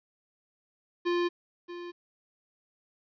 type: tone with echo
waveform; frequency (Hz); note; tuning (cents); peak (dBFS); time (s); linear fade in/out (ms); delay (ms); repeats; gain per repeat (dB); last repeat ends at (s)
square; 349.2; F4; 0; -26; 1.05-1.29; 20; 630; 1; -13; 1.92
effects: resampled to 11025 Hz + 11-bit